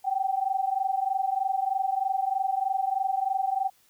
sine tone pair together, 760.8 / 784 Hz, F#5 / G5, +48 / 0 cents, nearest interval minor second, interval 52 cents, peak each -27 dBFS, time 0.04-3.7 s, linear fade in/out 20 ms, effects white hiss -63 dBFS RMS until 3.89 s

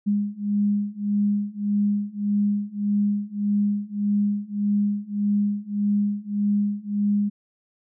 sine beating tone pair, 204 / 205.7 Hz, G#3 / G#3, -31 / -16 cents, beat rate 1.7 Hz, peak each -24 / -23 dBFS, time 0.06-7.3 s, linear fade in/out 20 ms, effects none

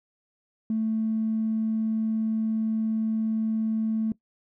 triangle tone with tanh clipping, 220.7 Hz, A3, 5 cents sharp, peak -23 dBFS, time 0.7-4.12 s, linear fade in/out 2 ms, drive 4 dB, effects noise-tail reverb RT60 0.1 s tail -19 dB re dry

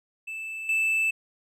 triangle tone with level steps, 2637 Hz, E7, in tune, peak -31 / -20 dBFS, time 0.27-1.11 s, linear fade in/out 10 ms, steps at 0.69 s, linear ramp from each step 2 ms, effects resampled to 32000 Hz

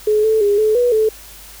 sine tone with pitch steps, 425.5 / 438.9 / 407.9 / 431.6 / 487.5 / 435.8 Hz, G#4 / A4 / G#4 / A4 / B4 / A4, +42 / -4 / -31 / -33 / -23 / -17 cents, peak -11 dBFS, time 0.07-1.09 s, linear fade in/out 5 ms, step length 170 ms, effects added 50 Hz sine -43 dBFS peak until 1.6 s + white hiss -39 dBFS RMS until 1.6 s

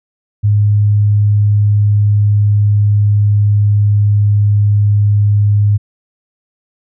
sine tone with pitch glide, 103.83 to 103.23 Hz, G#2 to G#2, 0 to -10 cents, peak -7 dBFS, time 0.43-5.78 s, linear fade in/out 20 ms, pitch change -10 cents, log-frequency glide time 0.64-4.41 s, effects none

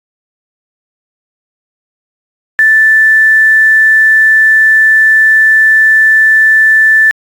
sine tone with quantisation, 1760 Hz, A6, in tune, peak -3 dBFS, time 2.59-7.11 s, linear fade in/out 0 ms, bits 5, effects AAC 64 kbps

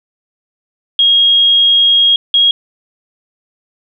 sine tone pair in turn, 3270 / 3285 Hz, G#7 / G#7, -28 / -20 cents, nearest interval unison, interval 8 cents, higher second, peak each -6 dBFS, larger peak neither, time 0.99-2.16 / 2.34-2.51 s, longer first, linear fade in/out 2 ms, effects none

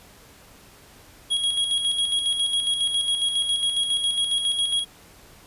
square tone with tremolo, 3305 Hz, G#7, 9 cents flat, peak -20 dBFS, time 1.3-4.85 s, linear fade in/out 20 ms, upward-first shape square, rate 7.3 Hz, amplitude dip 45%, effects pink hiss -50 dBFS RMS until 5.46 s + resampled to 32000 Hz

